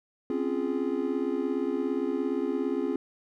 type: chord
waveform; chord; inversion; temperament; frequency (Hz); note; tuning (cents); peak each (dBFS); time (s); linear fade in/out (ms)
triangle; Db major seventh; third; just; 259.9 / 277.2 / 346.5 / 415.8; C4 / Db4 / F4 / Ab4; -11 / 0 / -14 / +2; -30; 0.3-2.96; 2
effects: none